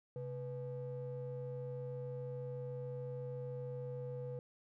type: ring-modulated tone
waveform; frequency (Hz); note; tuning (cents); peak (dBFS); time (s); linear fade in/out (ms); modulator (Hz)
triangle; 179.9; F#3; -48; -35; 0.16-4.39; 0; 313
effects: tanh soft clip ceiling -31 dBFS